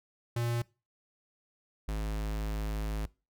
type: tone pair in turn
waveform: square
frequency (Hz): 118.4 / 52.94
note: A#2 / G#1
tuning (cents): +27 / +34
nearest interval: octave + major second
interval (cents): 1393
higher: first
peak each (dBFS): -30 / -32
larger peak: first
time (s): 0.36-0.62 / 1.88-3.06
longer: second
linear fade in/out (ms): 5
effects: noise-tail reverb RT60 0.3 s tail -22 dB re dry